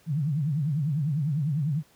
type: tone with vibrato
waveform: sine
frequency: 148 Hz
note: D3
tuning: 14 cents sharp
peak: -23 dBFS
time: 0.06-1.83 s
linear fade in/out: 50 ms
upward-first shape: triangle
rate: 10 Hz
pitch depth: 240 cents each way
effects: pink hiss -60 dBFS RMS until 1.95 s + high-pass 80 Hz 12 dB/octave